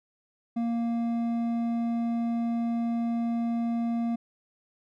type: tone with hard clipping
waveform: triangle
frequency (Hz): 233.1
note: A#3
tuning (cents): 0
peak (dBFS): -27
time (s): 0.56-4.16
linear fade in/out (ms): 10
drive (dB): 10
effects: none